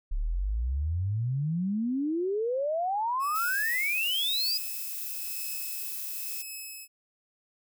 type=exponential sweep; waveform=sine; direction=up; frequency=33.38 to 5030 Hz; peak=-26 dBFS; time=0.11-4.58 s; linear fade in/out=10 ms
type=tone with tremolo; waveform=5% pulse; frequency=2582 Hz; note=E7; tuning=37 cents flat; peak=-28 dBFS; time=3.19-6.88 s; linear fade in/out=50 ms; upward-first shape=triangle; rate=0.97 Hz; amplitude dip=75%
type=noise; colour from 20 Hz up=violet; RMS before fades=-36 dBFS; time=3.34-6.43 s; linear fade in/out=20 ms
effects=none